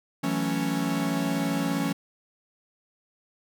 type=chord; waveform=45% pulse; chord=F# minor seventh; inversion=third; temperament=equal; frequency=164.81 / 185 / 220 / 277.2 Hz; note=E3 / F#3 / A3 / C#4; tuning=0 / 0 / 0 / 0 cents; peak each=-31 / -32 / -32 / -28 dBFS; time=0.23-1.93 s; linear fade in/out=10 ms; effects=none